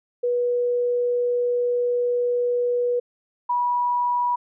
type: tone pair in turn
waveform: sine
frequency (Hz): 486.7 / 973.4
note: B4 / B5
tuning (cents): -25 / -25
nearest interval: octave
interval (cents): 1200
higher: second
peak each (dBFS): -19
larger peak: neither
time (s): 0.23-3 / 3.49-4.36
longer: first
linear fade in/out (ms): 10
effects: none